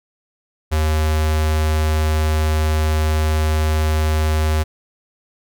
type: tone with notch filter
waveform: square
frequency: 77.78 Hz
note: D#2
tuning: in tune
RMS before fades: -17 dBFS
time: 0.71-4.64 s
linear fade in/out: 20 ms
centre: 180 Hz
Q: 0.88
effects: none